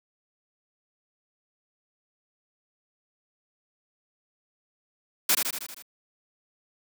white noise with echo, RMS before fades -21 dBFS, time 5.29-5.35 s, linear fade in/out 5 ms, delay 79 ms, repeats 6, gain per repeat -4 dB, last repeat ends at 5.824 s, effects high-pass 200 Hz 12 dB/octave

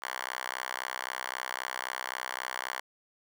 5% pulse tone with high-pass filter, 63.8 Hz, C2, 43 cents flat, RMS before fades -37 dBFS, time 0.02-2.8 s, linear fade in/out 5 ms, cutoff 1200 Hz, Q 4, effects none

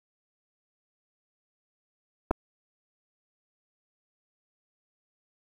clicks, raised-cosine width 1 ms, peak -13 / -10 dBFS, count 2, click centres 2.309 / 2.312 s, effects 8-bit

